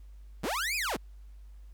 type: linear two-way sweep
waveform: sawtooth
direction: up then down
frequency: 105.5 to 2567 to 105.5 Hz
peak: -26 dBFS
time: 0.43-0.97 s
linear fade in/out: 10 ms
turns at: 0.76 s
effects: added 50 Hz sine -46 dBFS peak until 1.73 s + pink hiss -71 dBFS RMS until 1.73 s